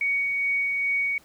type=tone with tremolo; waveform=sine; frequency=2240 Hz; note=C#7; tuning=18 cents sharp; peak=-21 dBFS; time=0.01-1.18 s; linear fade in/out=2 ms; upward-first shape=sine; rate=2.4 Hz; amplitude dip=25%; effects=pink hiss -56 dBFS RMS until 1.24 s + high-pass 60 Hz 12 dB/octave